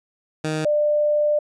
15% pulse / sine tone pair in turn, 155.56 / 595.7 Hz, D#3 / D5, 0 / +24 cents, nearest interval octave + major seventh, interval 2324 cents, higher second, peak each -16 dBFS, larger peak neither, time 0.44-0.65 / 0.65-1.39 s, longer second, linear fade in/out 5 ms, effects resampled to 22050 Hz

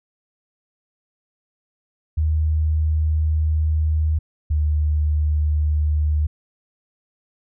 sine tone pair in turn, 77.78 / 75.65 Hz, D#2 / D#2, 0 / -48 cents, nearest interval unison, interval 48 cents, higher first, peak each -16 dBFS, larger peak neither, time 2.17-4.19 / 4.5-6.27 s, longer first, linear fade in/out 10 ms, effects none

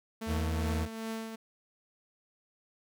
sawtooth tone with tremolo, 223.4 Hz, A3, 27 cents sharp, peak -30 dBFS, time 0.21-1.36 s, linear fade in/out 10 ms, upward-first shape triangle, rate 2.5 Hz, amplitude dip 55%
40% pulse tone with vibrato, 80.4 Hz, E2, 43 cents flat, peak -29 dBFS, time 0.26-0.88 s, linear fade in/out 50 ms, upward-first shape sine, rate 9.3 Hz, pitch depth 10 cents each way
effects none

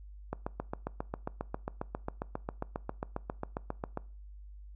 click train, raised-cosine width 1 ms, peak -20 dBFS, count 28, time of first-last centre 0.33-3.974 s, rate 7.41 Hz, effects noise-tail reverb RT60 0.4 s tail -22 dB re dry + added 50 Hz sine -46 dBFS peak until 4.75 s

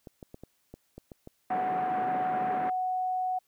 clicks, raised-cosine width 2 ms, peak -30 dBFS, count 8, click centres 0.072 / 0.228 / 0.344 / 0.436 / 0.74 / 0.98 / 1.118 / 1.274 s
pink band-pass noise, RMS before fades -37 dBFS, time 1.5-2.7 s, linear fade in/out 5 ms, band 170 to 1800 Hz, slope 24 dB/octave
sine tone, 740 Hz, F#5, in tune, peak -27 dBFS, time 1.5-3.39 s, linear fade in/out 10 ms
effects white hiss -72 dBFS RMS until 3.47 s

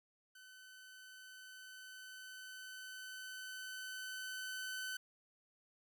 sawtooth tone with level ramp, 1517 Hz, F#6, 43 cents sharp, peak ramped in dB -53 to -37 dBFS, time 0.35-4.97 s, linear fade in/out 5 ms, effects none

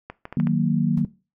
clicks, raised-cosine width 0.5 ms, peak -19 dBFS, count 5, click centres 0.1 / 0.254 / 0.326 / 0.4 / 0.471 s
sine chord, D# minor, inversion none, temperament equal, 155.56 / 185 / 233.1 Hz, D#3 / F#3 / A#3, 0 / 0 / 0 cents, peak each -22 dBFS, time 0.37-1.05 s, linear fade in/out 2 ms
brown noise with exponential decay, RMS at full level -34 dBFS, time 0.97-1.06 s, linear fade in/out 5 ms, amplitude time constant 19 ms
effects noise-tail reverb RT60 0.3 s tail -19 dB re dry

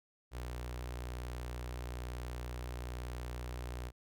sawtooth tone with notch filter, 61.1 Hz, B1, 18 cents flat, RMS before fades -42 dBFS, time 0.31-3.92 s, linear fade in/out 50 ms, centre 200 Hz, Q 1.3, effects none

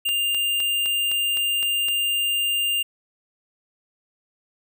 square tone, 2800 Hz, F7, 4 cents sharp, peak -21 dBFS, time 0.05-2.83 s, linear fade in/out 10 ms
click train, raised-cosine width 0.2 ms, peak -18 dBFS, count 8, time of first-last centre 0.09-1.885 s, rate 3.9 Hz
effects none

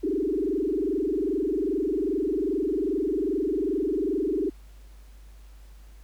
sine tone with frequency modulation, 351.1 Hz, F4, 9 cents sharp, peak -23 dBFS, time 0.03-4.5 s, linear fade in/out 10 ms, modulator 22.5 Hz, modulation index 2.9, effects added 50 Hz sine -45 dBFS peak until 6.03 s + pink hiss -60 dBFS RMS until 6.03 s

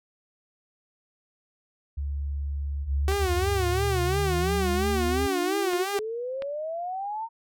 sine tone with pitch glide, 70.9 to 75.07 Hz, C#2 to D2, +40 to +39 cents, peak -27 dBFS, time 1.97-5.27 s, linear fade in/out 10 ms, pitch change +99 cents, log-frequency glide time 3.39-3.88 s
sine exponential sweep, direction up, 63 to 925 Hz, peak -29 dBFS, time 2.82-7.29 s, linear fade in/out 50 ms
sawtooth tone with vibrato, 377.3 Hz, F#4, 34 cents sharp, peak -21 dBFS, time 3.08-5.99 s, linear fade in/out 0 ms, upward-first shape sine, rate 2.9 Hz, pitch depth 120 cents each way
clicks, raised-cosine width 0.3 ms, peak -21 dBFS, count 3, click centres 3.118 / 5.734 / 6.422 s
effects none

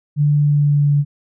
sine tone with pitch glide, 146.83 to 144.39 Hz, D3 to D3, 0 to -29 cents, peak -11 dBFS, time 0.16-1.05 s, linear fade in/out 50 ms, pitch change -29 cents, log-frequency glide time 0.37-0.93 s, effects none

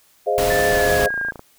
sine chord, F minor seventh, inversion first, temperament equal, 415.3 / 523.3 / 622.3 / 698.5 Hz, Ab4 / C5 / Eb5 / F5, 0 / 0 / 0 / 0 cents, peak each -22 dBFS, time 0.26-1.09 s, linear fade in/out 20 ms
pink noise, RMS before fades -24 dBFS, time 0.38-1.06 s, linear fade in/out 0 ms
sine tone with pitch glide, 1760 to 1613.9 Hz, A6 to G6, 0 to +50 cents, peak -21 dBFS, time 0.5-1.31 s, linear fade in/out 5 ms, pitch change -150 cents, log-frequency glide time 0.68-1.17 s
click train, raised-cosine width 1 ms, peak -21 dBFS, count 18, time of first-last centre 0.78-1.394 s, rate 27.7 Hz
effects white hiss -56 dBFS RMS until 1.58 s

